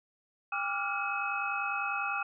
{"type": "tone cluster", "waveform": "sine", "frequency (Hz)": [803, 1171, 1383, 1433, 2554], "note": ["G5", "D6", "F6", "F6", "D#7"], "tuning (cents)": [41, -5, -17, 44, 45], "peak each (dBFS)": [-37, -37, -36, -39, -35], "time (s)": [0.52, 2.23], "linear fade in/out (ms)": 5, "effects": []}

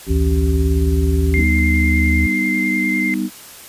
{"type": "harmonic tone", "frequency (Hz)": 55, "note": "A1", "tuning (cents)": 0, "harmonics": [1, 3, 5, 7], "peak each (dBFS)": [-23, -23, -23, -23], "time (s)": [0.06, 1.45], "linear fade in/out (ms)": 50}
{"type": "tone with pitch glide", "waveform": "sine", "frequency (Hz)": [73.1, 75.72], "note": ["D2", "D#2"], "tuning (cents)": [-7, -47], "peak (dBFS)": -14, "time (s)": [0.1, 2.27], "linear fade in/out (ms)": 10, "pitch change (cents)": 60, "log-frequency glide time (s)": [0.78, 1.32]}
{"type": "tone with vibrato", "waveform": "sine", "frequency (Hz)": 2093, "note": "C7", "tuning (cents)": 0, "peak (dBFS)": -18, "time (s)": [1.34, 3.14], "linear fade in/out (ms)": 0, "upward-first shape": "square", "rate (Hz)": 10, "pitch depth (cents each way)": 14}
{"type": "chord", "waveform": "sine", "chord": "G augmented", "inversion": "none", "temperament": "equal", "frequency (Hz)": [196, 246.9, 311.1], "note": ["G3", "B3", "D#4"], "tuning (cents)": [0, 0, 0], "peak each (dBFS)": -22, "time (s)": [1.35, 3.3], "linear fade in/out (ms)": 50}
{"effects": ["white hiss -38 dBFS RMS until 3.68 s", "resampled to 32000 Hz"]}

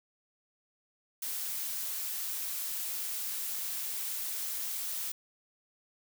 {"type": "noise", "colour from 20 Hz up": "blue", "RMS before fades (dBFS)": -36, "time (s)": [1.22, 5.12], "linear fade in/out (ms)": 5, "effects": []}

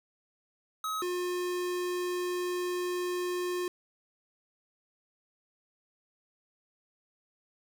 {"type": "tone pair in turn", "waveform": "square", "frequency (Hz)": [1275, 357.8], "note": ["D#6", "F4"], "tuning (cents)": [42, 42], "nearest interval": "octave + minor seventh", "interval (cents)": 2200, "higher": "first", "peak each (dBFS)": [-32, -31], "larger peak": "second", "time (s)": [[0.84, 1.02], [1.02, 3.68]], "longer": "second", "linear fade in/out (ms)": 2, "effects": []}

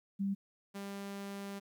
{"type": "tone pair in turn", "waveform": ["sine", "sawtooth"], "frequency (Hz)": [197.1, 198.93], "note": ["G3", "G3"], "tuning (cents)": [10, 26], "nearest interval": "unison", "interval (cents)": 16, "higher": "second", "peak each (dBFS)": [-31, -37], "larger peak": "first", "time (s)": [[0.19, 0.35], [0.74, 1.6]], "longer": "second", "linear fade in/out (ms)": 20, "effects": ["12-bit"]}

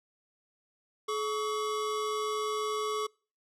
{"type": "tone pair together", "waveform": "square", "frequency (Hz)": [427.2, 1128], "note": ["G#4", "C#6"], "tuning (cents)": [49, 30], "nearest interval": "octave + perfect fourth", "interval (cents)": 1681, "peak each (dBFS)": [-33, -34], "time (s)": [1.08, 3.07], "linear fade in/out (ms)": 10, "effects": ["noise-tail reverb RT60 0.4 s tail -26 dB re dry", "low-pass 9000 Hz 12 dB/octave"]}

